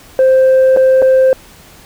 sine tone with dropouts, 523.3 Hz, C5, in tune, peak -3 dBFS, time 0.19-1.33 s, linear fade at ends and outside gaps 1 ms, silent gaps 0.764-0.771 / 1.019-1.024 s, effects tanh soft clip ceiling -4 dBFS + pink hiss -40 dBFS RMS until 1.85 s

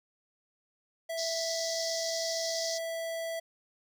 square tone, 659.3 Hz, E5, in tune, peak -34 dBFS, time 1.09-3.4 s, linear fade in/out 10 ms
pink band-pass noise, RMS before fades -36 dBFS, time 1.17-2.79 s, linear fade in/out 20 ms, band 4500 to 6100 Hz, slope 48 dB/octave
effects none

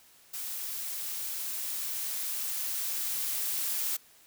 blue noise with level ramp, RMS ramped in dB -37 to -31 dBFS, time 0.33-3.97 s, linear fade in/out 10 ms, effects white hiss -59 dBFS RMS until 4.26 s

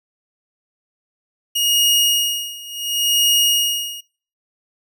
sawtooth tone with tremolo, 2870 Hz, F7, 47 cents sharp, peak -9 dBFS, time 1.55-4.01 s, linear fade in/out 10 ms, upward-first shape sine, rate 0.7 Hz, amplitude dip 90%, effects noise-tail reverb RT60 0.4 s tail -22 dB re dry

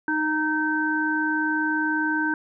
harmonic tone, 309.1 Hz, D#4, 11 cents flat, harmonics 1 / 3 / 5, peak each -25 / -29 / -24 dBFS, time 0.08-2.34 s, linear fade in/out 2 ms, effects none

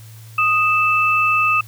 sine tone pair together, 1244.5 / 2637 Hz, D#6 / E7, 0 / 0 cents, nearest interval octave + minor second, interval 1300 cents, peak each -16 dBFS, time 0.38-1.61 s, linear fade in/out 5 ms, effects added 111 Hz sine -37 dBFS peak until 1.67 s + white hiss -47 dBFS RMS until 1.67 s

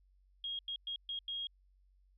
sine tone bursts at uneven times, 3266 Hz, G#7, 30 cents flat, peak -37 dBFS, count 5, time 0.44-0.59 / 0.68-0.76 / 0.87-0.96 / 1.09-1.19 / 1.28-1.47 s, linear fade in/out 2 ms, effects added 47 Hz sine -65 dBFS peak until 2.17 s

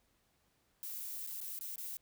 violet noise with dropouts, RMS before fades -43 dBFS, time 0.83-1.97 s, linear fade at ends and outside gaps 0 ms, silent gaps 1.265-1.273 / 1.404-1.413 / 1.59-1.61 / 1.758-1.781 s, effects pink hiss -75 dBFS RMS until 2.01 s

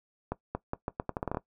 accelerating click train, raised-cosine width 1 ms, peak -17 dBFS, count 12, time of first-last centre 0.32-1.371 s, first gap 230 ms, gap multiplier 0.8, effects noise-tail reverb RT60 0.1 s tail -18 dB re dry

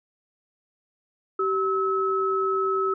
sine tone pair together, 385 / 1294 Hz, G4 / E6, -31 / -32 cents, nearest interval octave + major sixth, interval 2099 cents, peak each -24 dBFS, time 1.39-2.94 s, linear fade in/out 5 ms, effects none

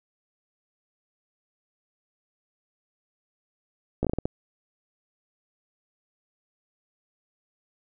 slowing click train, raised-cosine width 2 ms, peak -12 dBFS, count 7, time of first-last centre 4.03-4.255 s, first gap 16 ms, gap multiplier 1.34, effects none

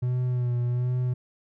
triangle tone with vibrato, 123.47 Hz, B2, in tune, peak -21 dBFS, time 0.02-1.14 s, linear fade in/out 10 ms, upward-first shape sine, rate 1.3 Hz, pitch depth 32 cents each way, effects none

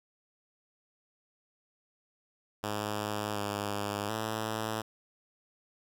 5% pulse tone with pitch steps, 104.8 / 102.5 / 109.7 Hz, G#2 / G#2 / A2, +16 / -22 / -5 cents, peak -21 dBFS, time 2.63-4.82 s, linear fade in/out 10 ms, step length 730 ms, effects none

